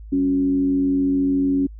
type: tone with frequency modulation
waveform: sine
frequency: 277.2 Hz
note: C#4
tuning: in tune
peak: -16 dBFS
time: 0.12-1.67 s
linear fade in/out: 10 ms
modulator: 86.7 Hz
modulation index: 0.39
effects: added 53 Hz sine -35 dBFS peak until 1.79 s